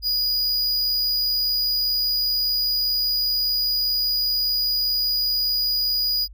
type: tone with amplitude modulation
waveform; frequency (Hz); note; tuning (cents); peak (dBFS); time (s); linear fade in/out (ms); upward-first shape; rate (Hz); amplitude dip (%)
square; 4911; D#8; -23; -19; 0.02-6.28; 50; sine; 125; 25
effects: added 50 Hz sine -40 dBFS peak until 6.33 s